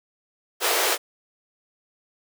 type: high-pass noise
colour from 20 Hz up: pink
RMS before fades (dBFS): -22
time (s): 0.6-0.98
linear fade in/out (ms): 50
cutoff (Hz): 370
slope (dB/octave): 48
effects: none